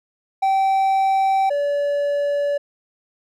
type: tone pair in turn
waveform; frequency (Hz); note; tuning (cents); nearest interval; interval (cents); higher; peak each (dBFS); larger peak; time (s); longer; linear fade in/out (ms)
triangle; 774 / 574.2; G5 / D5; -22 / -39; perfect fourth; 517; first; -13 / -16; first; 0.42-1.5 / 1.5-2.58; neither; 10
effects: none